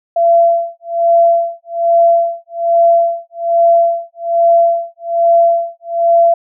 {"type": "tone with tremolo", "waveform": "sine", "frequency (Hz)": 678, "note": "E5", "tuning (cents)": 49, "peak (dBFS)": -5, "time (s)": [0.16, 6.34], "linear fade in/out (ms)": 5, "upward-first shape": "sine", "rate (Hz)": 1.2, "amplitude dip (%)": 100, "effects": []}